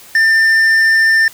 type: tone with tanh clipping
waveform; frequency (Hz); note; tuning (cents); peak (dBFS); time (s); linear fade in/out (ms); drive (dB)
sine; 1793; A6; +32; -9; 0.15-1.28; 2; 7
effects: white hiss -39 dBFS RMS until 1.33 s